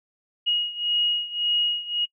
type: beating tone pair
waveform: sine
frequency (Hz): 2884 / 2885.8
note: F#7 / F#7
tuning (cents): -45 / -44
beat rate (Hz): 1.8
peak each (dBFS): -23 / -26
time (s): 0.46-2.06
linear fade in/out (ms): 20
effects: noise-tail reverb RT60 0.1 s tail -25 dB re dry